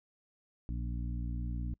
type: harmonic tone with a mistuned harmonic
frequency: 59.6 Hz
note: A#1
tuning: 39 cents sharp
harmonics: 1 / 2 / 3 / 4 / 5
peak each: -35 / -41 / -45 / -47 / -49 dBFS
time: 0.69-1.74 s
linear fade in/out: 0 ms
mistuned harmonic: 5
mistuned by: -20 cents
effects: noise-tail reverb RT60 0.1 s tail -26 dB re dry